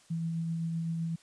sine tone with tremolo, 165.1 Hz, E3, 3 cents sharp, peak -29 dBFS, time 0.1-1.16 s, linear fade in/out 10 ms, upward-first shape triangle, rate 7.8 Hz, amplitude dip 25%, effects white hiss -61 dBFS RMS until 1.22 s + resampled to 22050 Hz

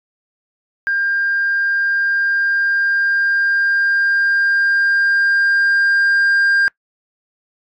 sine tone with level ramp, 1600 Hz, G6, 35 cents sharp, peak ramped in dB -14 to -8 dBFS, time 0.87-6.68 s, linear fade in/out 0 ms, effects noise-tail reverb RT60 0.1 s tail -25 dB re dry + tanh soft clip ceiling -10 dBFS

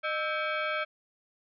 sine tone with frequency modulation, 349.8 Hz, F4, 3 cents sharp, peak -28 dBFS, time 0.03-0.85 s, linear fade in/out 20 ms, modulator 963 Hz, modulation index 2.4, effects none

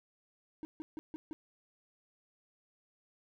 triangle tone bursts, 311.1 Hz, D#4, in tune, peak -37 dBFS, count 5, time 0.63-1.33 s, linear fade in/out 0 ms, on 20 ms, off 150 ms, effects none

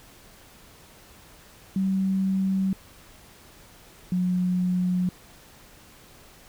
sine tone pair in turn, 191.4 / 181.07 Hz, G3 / F#3, -41 / -37 cents, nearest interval minor second, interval 96 cents, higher first, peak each -21 dBFS, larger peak neither, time 1.76-2.73 / 4.12-5.09 s, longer neither, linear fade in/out 2 ms, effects pink hiss -51 dBFS RMS until 6.48 s

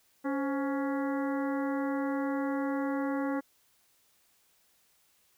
harmonic tone with a mistuned harmonic, 279.1 Hz, C#4, 12 cents sharp, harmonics 1 / 2 / 3 / 4 / 5 / 6 / 7, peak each -30 / -36 / -40 / -42 / -44 / -46 / -47 dBFS, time 0.24-3.41 s, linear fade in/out 20 ms, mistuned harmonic 2, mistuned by -88 cents, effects white hiss -68 dBFS RMS until 5.37 s

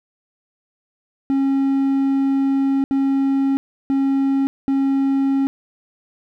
triangle tone bursts at uneven times, 272.4 Hz, C#4, 30 cents flat, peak -13 dBFS, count 4, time 1.3-2.84 / 2.91-3.57 / 3.9-4.47 / 4.68-5.47 s, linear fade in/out 0 ms, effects none

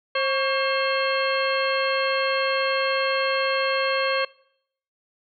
harmonic tone with a mistuned harmonic, 534 Hz, C5, 35 cents sharp, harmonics 1 / 2 / 3 / 4 / 5 / 6 / 8, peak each -24 / -27 / -29 / -30 / -31 / -32 / -33 dBFS, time 0.15-4.25 s, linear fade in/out 5 ms, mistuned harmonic 2, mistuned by +80 cents, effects noise-tail reverb RT60 0.7 s tail -22 dB re dry

